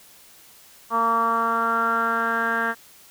10% pulse tone with low-pass filter sweep, 229.2 Hz, A#3, 29 cents flat, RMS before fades -22 dBFS, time 0.9-2.75 s, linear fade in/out 50 ms, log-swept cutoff 1100 to 1700 Hz, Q 7, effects white hiss -50 dBFS RMS until 3.1 s

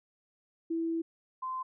sine tone pair in turn, 329.6 / 1034.7 Hz, E4 / C6, 0 / -20 cents, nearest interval octave + minor sixth, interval 1980 cents, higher second, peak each -29 / -33 dBFS, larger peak first, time 0.7-1.02 / 1.42-1.63 s, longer first, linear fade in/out 10 ms, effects none

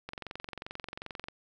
click train, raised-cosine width 0.3 ms, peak -23 dBFS, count 28, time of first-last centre 0.09-1.285 s, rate 22.6 Hz, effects none

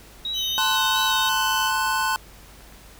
sine tone with vibrato, 3790 Hz, A#7, 28 cents sharp, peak -25 dBFS, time 0.25-1.29 s, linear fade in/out 2 ms, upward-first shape triangle, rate 2.9 Hz, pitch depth 48 cents each way
35% pulse tone, 3038 Hz, F#7, 45 cents sharp, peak -25 dBFS, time 0.33-1.72 s, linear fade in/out 50 ms
square chord, F# diminished, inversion first, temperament equal with one note detuned, 880 / 1046.5 / 1491.1 Hz, A5 / C6 / F#6, 0 / 0 / +13 cents, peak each -26 dBFS, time 0.58-2.16 s, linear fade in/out 0 ms
clicks, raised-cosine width 0.5 ms, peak -33 dBFS, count 8, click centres 1.382 / 1.6 / 1.757 / 1.868 / 1.923 / 2.015 / 2.607 / 2.724 s
effects added 50 Hz sine -48 dBFS peak until 2.99 s + pink hiss -48 dBFS RMS until 2.99 s

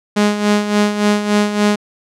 sawtooth tone with tremolo, 207.7 Hz, G#3, in tune, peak -6 dBFS, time 0.16-1.76 s, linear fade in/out 10 ms, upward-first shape sine, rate 3.5 Hz, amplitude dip 65%, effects low-pass 8000 Hz 12 dB/octave

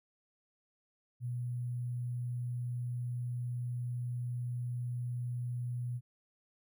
sine tone with sample-and-hold, 122.2 Hz, B2, 18 cents flat, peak -34 dBFS, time 1.2-6.01 s, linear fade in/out 50 ms, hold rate 11025 Hz, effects none

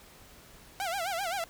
sawtooth tone with vibrato, 731 Hz, F#5, 21 cents flat, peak -27 dBFS, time 0.8-1.44 s, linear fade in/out 0 ms, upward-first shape sine, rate 7.7 Hz, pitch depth 180 cents each way, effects pink hiss -54 dBFS RMS until 1.49 s

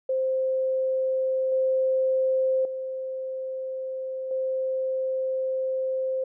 sine tone with level steps, 523.3 Hz, C5, in tune, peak -22 / -20 / -29 / -24 dBFS, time 0.09-6.24 s, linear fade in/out 5 ms, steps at 1.52 / 2.65 / 4.31 s, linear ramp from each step 2 ms, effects none

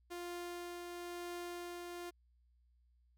sawtooth tone with tremolo, 350 Hz, F4, 4 cents sharp, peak -38 dBFS, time 0.1-2.11 s, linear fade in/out 20 ms, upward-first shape triangle, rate 1 Hz, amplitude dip 30%, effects added 60 Hz sine -68 dBFS peak until 3.17 s

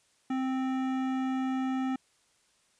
sine tone with hard clipping, 261.6 Hz, C4, in tune, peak -30 dBFS, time 0.3-1.96 s, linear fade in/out 5 ms, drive 15 dB, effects white hiss -68 dBFS RMS until 2.79 s + resampled to 22050 Hz

